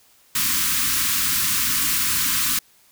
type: band-stop noise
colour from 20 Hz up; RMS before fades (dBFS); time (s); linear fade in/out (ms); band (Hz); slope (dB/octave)
white; -21; 0.35-2.59; 5; 320 to 1000; 96
effects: white hiss -56 dBFS RMS until 2.91 s